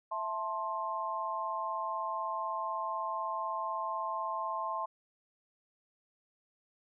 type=chord; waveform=sine; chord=A minor; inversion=second; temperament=just; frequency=660 / 880 / 1056 Hz; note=E5 / A5 / C6; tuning=+2 / 0 / +16 cents; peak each=-40 / -38 / -35 dBFS; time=0.11-4.86 s; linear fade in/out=10 ms; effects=none